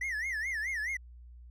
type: tone with vibrato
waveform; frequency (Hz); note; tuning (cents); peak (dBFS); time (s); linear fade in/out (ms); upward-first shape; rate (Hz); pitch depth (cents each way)
triangle; 1917; A#6; +48; -30; 0.01-0.97; 5; sine; 4.7; 210
effects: added 60 Hz sine -48 dBFS peak until 1.5 s